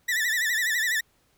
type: tone with vibrato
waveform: 40% pulse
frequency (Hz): 1851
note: A#6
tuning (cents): -13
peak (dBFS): -22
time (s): 0.08-1.01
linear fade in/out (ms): 10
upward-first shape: sine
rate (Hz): 12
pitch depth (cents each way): 120
effects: pink hiss -66 dBFS RMS until 1.37 s